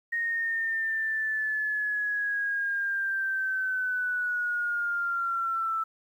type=linear sweep; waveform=sine; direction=down; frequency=1864.7 to 1318.5 Hz; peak=-26 dBFS; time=0.12-5.84 s; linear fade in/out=10 ms; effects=10-bit